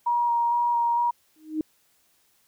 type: tone with vibrato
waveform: sine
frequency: 948 Hz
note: A#5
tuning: 29 cents sharp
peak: -20 dBFS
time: 0.06-1.11 s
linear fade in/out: 10 ms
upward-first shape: square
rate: 2.2 Hz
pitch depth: 11 cents each way
type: tone with exponential growth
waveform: sine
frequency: 311.1 Hz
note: D#4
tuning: in tune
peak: -20 dBFS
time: 1.36-1.61 s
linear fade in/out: 2 ms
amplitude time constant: 54 ms
effects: white hiss -65 dBFS RMS until 2.47 s